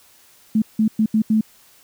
sine tone bursts at uneven times, 217.9 Hz, A3, 17 cents flat, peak -13 dBFS, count 5, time 0.55-0.62 / 0.79-0.88 / 0.99-1.06 / 1.14-1.22 / 1.3-1.41 s, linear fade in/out 5 ms, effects white hiss -52 dBFS RMS until 1.83 s

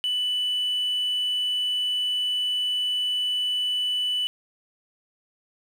sine tone, 2980 Hz, F#7, 12 cents sharp, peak -21 dBFS, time 0.04-4.27 s, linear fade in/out 0 ms, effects tanh soft clip ceiling -20 dBFS + 8-bit

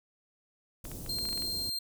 pink band-stop noise, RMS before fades -42 dBFS, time 0.84-1.7 s, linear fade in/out 5 ms, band 410 to 8100 Hz, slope 12 dB/octave
clicks, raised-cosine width 0.3 ms, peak -30 dBFS, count 9, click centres 0.853 / 0.916 / 1.063 / 1.186 / 1.254 / 1.289 / 1.329 / 1.377 / 1.422 s
40% pulse tone, 4186 Hz, C8, in tune, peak -31 dBFS, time 1.09-1.79 s, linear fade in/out 5 ms
effects none

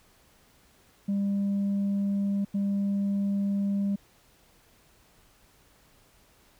sine tone bursts at uneven times, 199.5 Hz, G3, 31 cents sharp, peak -22 dBFS, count 2, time 1.08-2.45 / 2.54-3.96 s, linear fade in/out 10 ms, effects tanh soft clip ceiling -23 dBFS + pink hiss -61 dBFS RMS until 6.59 s

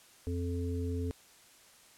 harmonic tone, 87 Hz, F2, 6 cents flat, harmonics 1 / 3 / 5, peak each -33 / -38 / -40 dBFS, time 0.27-1.11 s, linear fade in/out 0 ms, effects white hiss -59 dBFS RMS until 1.97 s + low-pass 11000 Hz 12 dB/octave

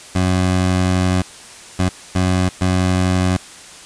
20% pulse tone bursts at uneven times, 91.9 Hz, F#2, 11 cents flat, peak -9 dBFS, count 4, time 0.15-1.22 / 1.79-1.89 / 2.15-2.49 / 2.61-3.37 s, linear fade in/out 5 ms, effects white hiss -38 dBFS RMS until 3.85 s + resampled to 22050 Hz

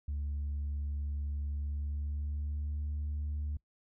sine tone with pitch glide, 72.2 to 74.14 Hz, D2 to D2, -29 to +17 cents, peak -31 dBFS, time 0.08-3.57 s, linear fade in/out 5 ms, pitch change +46 cents, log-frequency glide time 1.51-2.82 s, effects noise-tail reverb RT60 0.1 s tail -25 dB re dry + tanh soft clip ceiling -31 dBFS

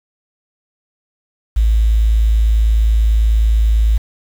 sine tone with quantisation, 54.6 Hz, A1, 13 cents flat, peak -9 dBFS, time 1.56-3.98 s, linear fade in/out 10 ms, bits 6, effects none

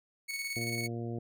sawtooth tone with tremolo, 2217 Hz, C#7, in tune, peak -30 dBFS, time 0.28-0.88 s, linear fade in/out 20 ms, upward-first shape square, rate 18 Hz, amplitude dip 40%
harmonic tone, 117.1 Hz, A#2, 8 cents sharp, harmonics 1 / 2 / 3 / 4 / 5 / 6, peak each -37 / -40 / -41 / -45 / -51 / -49 dBFS, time 0.56-1.19 s, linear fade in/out 5 ms
effects none

